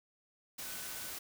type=tone in noise; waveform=sine; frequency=1502 Hz; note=F#6; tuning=26 cents sharp; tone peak=-54 dBFS; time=0.65-1.1 s; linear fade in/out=10 ms; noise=white; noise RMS=-43 dBFS; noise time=0.58-1.19 s; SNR=-14 dB; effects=none